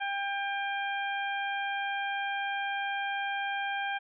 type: harmonic tone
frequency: 797 Hz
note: G5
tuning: 28 cents sharp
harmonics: 1 / 2 / 3 / 4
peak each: -33 / -34 / -39 / -42 dBFS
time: 0-3.99 s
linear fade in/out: 20 ms
effects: none